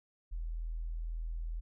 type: tone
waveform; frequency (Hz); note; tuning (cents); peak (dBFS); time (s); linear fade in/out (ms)
sine; 41; E1; -9; -35; 0.31-1.61; 20
effects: none